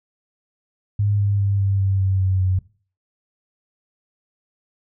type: tone with pitch steps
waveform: sine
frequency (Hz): 102.5 / 101.09 / 99.7 / 98.32 / 96.97 / 95.64 / 94.32 / 93.02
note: G#2 / G#2 / G2 / G2 / G2 / G2 / F#2 / F#2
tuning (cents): -22 / -46 / +30 / +6 / -18 / -42 / +34 / +10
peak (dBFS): -16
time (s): 0.99-2.59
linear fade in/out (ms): 5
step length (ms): 200
effects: noise-tail reverb RT60 0.4 s tail -19 dB re dry